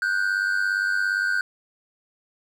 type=tone pair together; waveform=triangle; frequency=1458 / 1555.4 Hz; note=F#6 / G6; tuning=-26 / -14 cents; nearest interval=minor second; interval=112 cents; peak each=-22 dBFS; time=0.02-1.41 s; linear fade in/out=2 ms; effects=none